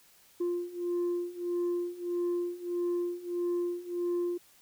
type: beating tone pair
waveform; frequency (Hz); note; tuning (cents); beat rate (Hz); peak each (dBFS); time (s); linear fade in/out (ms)
sine; 349.2 / 350.8; F4 / F4; 0 / +8; 1.6; -32 / -30; 0.4-4.38; 10
effects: tanh soft clip ceiling -26 dBFS + white hiss -61 dBFS RMS until 4.61 s